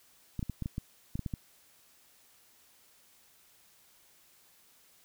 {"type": "clicks", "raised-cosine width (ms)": 5, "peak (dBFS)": -22, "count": 10, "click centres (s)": [0.393, 0.428, 0.497, 0.623, 0.659, 0.781, 1.155, 1.193, 1.262, 1.338], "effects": ["white hiss -63 dBFS RMS until 5.04 s"]}